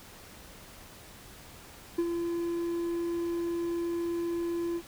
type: tone with ADSR envelope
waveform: triangle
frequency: 341 Hz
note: F4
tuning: 41 cents flat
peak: -21 dBFS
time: 1.98-4.82 s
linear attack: 8 ms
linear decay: 51 ms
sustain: -6 dB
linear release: 58 ms
effects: pink hiss -50 dBFS RMS until 4.87 s